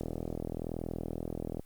click train, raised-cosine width 2 ms, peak -22 dBFS, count 66, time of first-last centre 0.01-1.595 s, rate 41 Hz, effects white hiss -65 dBFS RMS until 1.65 s + Opus 48 kbps

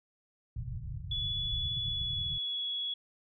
white low-pass noise, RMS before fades -39 dBFS, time 0.56-2.38 s, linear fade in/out 2 ms, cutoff 140 Hz, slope 48 dB/octave
sine tone with pitch glide, 3417 to 3364 Hz, G#7 to G#7, +49 to +22 cents, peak -32 dBFS, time 1.11-2.94 s, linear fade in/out 5 ms, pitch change -27 cents, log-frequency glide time 1.83-2.67 s
effects none

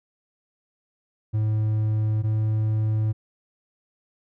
triangle tone pair in turn, 108 / 108.55 Hz, A2 / A2, -32 / -23 cents, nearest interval unison, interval 9 cents, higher second, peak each -18 dBFS, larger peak neither, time 1.33-2.23 / 2.23-3.13 s, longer neither, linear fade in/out 20 ms, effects none

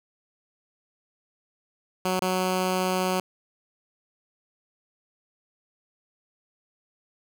10% pulse tone with dropouts, 185 Hz, F#3, in tune, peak -15 dBFS, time 2.05-3.2 s, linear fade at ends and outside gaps 2 ms, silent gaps 2.193-2.22 s, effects none

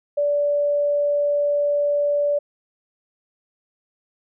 sine tone, 580 Hz, D5, 22 cents flat, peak -17 dBFS, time 0.17-2.39 s, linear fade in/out 10 ms, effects none

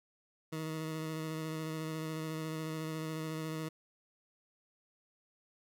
20% pulse tone with vibrato, 158.2 Hz, D#3, 29 cents sharp, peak -32 dBFS, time 0.52-3.69 s, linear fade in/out 10 ms, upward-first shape square, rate 14 Hz, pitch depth 13 cents each way, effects none

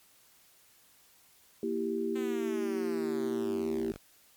sine chord, E diminished, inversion second, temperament equal, 233.1 / 329.6 / 392 Hz, Bb3 / E4 / G4, 0 / 0 / 0 cents, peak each -35 / -35 / -32 dBFS, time 1.63-3.92 s, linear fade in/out 2 ms
5% pulse linear sweep, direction down, 261.6 to 44.34 Hz, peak -32 dBFS, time 2.15-3.98 s, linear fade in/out 10 ms
effects white hiss -62 dBFS RMS until 4.36 s + MP3 96 kbps

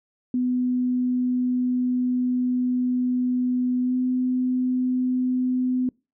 sine tone with pitch glide, 250 to 253.3 Hz, B3 to B3, +21 to +44 cents, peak -20 dBFS, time 0.34-5.89 s, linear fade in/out 2 ms, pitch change +23 cents, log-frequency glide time 3.82-3.95 s, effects noise-tail reverb RT60 0.3 s tail -26 dB re dry

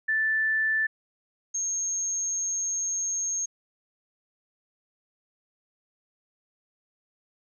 sine tone pair in turn, 1760 / 6478 Hz, A6 / G#8, 0 / -44 cents, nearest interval octave + major seventh, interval 2256 cents, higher second, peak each -22 / -26 dBFS, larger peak first, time 0.08-0.87 / 1.54-3.46 s, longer second, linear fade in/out 10 ms, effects none

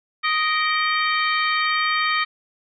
harmonic tone with a mistuned harmonic, 623 Hz, D#5, 2 cents sharp, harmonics 2 / 3 / 4 / 5 / 6 / 7, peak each -22 / -24 / -25 / -30 / -31 / -31 dBFS, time 0.23-2.25 s, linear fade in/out 20 ms, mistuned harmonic 4, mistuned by -110 cents, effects none

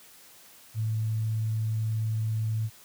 sine tone, 110.2 Hz, A2, 3 cents sharp, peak -25 dBFS, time 0.74-2.7 s, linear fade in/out 50 ms, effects white hiss -53 dBFS RMS until 2.84 s + high-pass 60 Hz 12 dB/octave

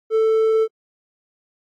sine tone with hard clipping, 442.2 Hz, A4, 9 cents sharp, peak -15 dBFS, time 0.1-0.68 s, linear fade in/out 50 ms, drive 3 dB, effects AAC 48 kbps

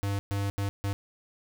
square tone bursts at uneven times, 99.9 Hz, G2, 33 cents sharp, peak -28 dBFS, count 4, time 0.03-0.19 / 0.31-0.5 / 0.58-0.69 / 0.84-0.93 s, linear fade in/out 0 ms, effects none

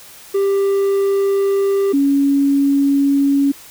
triangle / sine tone pair in turn, 394.8 / 279.2 Hz, G4 / C#4, +12 / +13 cents, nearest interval tritone, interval 599 cents, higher first, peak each -11 dBFS, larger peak neither, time 0.34-1.93 / 1.93-3.52 s, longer neither, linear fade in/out 10 ms, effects white hiss -40 dBFS RMS until 3.7 s

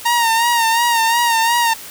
sawtooth tone with vibrato, 928 Hz, A#5, 8 cents flat, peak -9 dBFS, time 0.05-1.74 s, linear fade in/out 10 ms, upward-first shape sine, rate 2.8 Hz, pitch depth 52 cents each way, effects white hiss -34 dBFS RMS until 1.9 s

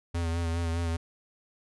square tone with vibrato, 83.9 Hz, E2, 31 cents sharp, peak -28 dBFS, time 0.14-0.97 s, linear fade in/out 10 ms, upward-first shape sine, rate 4.9 Hz, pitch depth 35 cents each way, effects resampled to 24000 Hz

